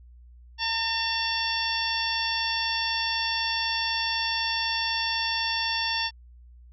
harmonic tone with a mistuned harmonic, 908 Hz, A#5, 46 cents flat, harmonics 1 / 2 / 3 / 4 / 5 / 6, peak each -32 / -32 / -32 / -32 / -32 / -32 dBFS, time 0.58-6.11 s, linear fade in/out 50 ms, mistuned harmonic 4, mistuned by -84 cents, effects added 60 Hz sine -47 dBFS peak until 6.72 s

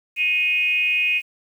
sine tone with frequency modulation, 2501 Hz, D#7, 8 cents sharp, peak -17 dBFS, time 0.16-1.22 s, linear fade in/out 50 ms, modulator 328 Hz, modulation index 0.56, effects 8-bit

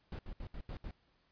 brown noise bursts at uneven times, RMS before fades -43 dBFS, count 6, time 0.12-0.19 / 0.26-0.33 / 0.4-0.47 / 0.54-0.61 / 0.69-0.77 / 0.84-0.91 s, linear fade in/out 2 ms, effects pink hiss -73 dBFS RMS until 1.31 s + resampled to 11025 Hz

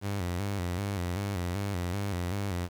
sawtooth tone with vibrato, 94.1 Hz, F#2, 30 cents sharp, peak -26 dBFS, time 0.01-2.69 s, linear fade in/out 50 ms, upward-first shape square, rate 2.6 Hz, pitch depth 110 cents each way, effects 9-bit

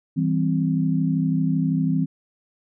sine chord, C major, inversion first, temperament just, 163.52 / 196.22 / 261.6 Hz, E3 / G3 / C4, -14 / +2 / 0 cents, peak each -21 / -26 / -23 dBFS, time 0.16-2.06 s, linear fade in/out 20 ms, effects none

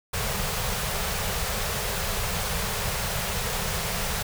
pink band-stop noise, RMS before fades -28 dBFS, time 0.13-4.23 s, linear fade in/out 10 ms, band 210 to 390 Hz, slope 96 dB/octave, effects none

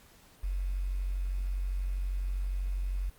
sine tone with quantisation, 46.25 Hz, F#1, in tune, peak -29 dBFS, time 0.43-3.1 s, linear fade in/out 10 ms, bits 9, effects pink hiss -59 dBFS RMS until 3.18 s + Opus 48 kbps

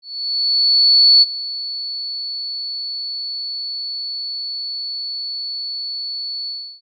sine tone with ADSR envelope, 4435 Hz, C#8, in tune, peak -6 dBFS, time 0.02-6.81 s, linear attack 1200 ms, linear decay 27 ms, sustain -17 dB, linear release 330 ms, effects none

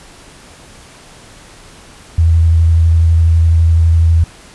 sine tone with vibrato, 82.41 Hz, E2, in tune, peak -6 dBFS, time 2.18-4.24 s, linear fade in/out 5 ms, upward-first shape square, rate 12 Hz, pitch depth 15 cents each way, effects pink hiss -39 dBFS RMS until 4.54 s + resampled to 24000 Hz

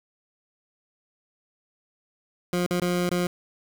20% pulse tone with dropouts, 177.3 Hz, F3, 26 cents sharp, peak -18 dBFS, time 2.53-3.27 s, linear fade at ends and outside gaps 2 ms, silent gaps 2.664-2.708 / 2.8-2.818 / 3.092-3.112 s, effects 8-bit

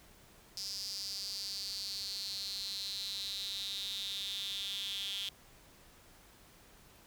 sawtooth tone with high-pass filter sweep, 197.7 Hz, G3, 15 cents sharp, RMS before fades -40 dBFS, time 0.57-5.29 s, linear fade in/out 2 ms, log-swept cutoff 5000 to 3300 Hz, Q 8.7, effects pink hiss -60 dBFS RMS until 7.06 s

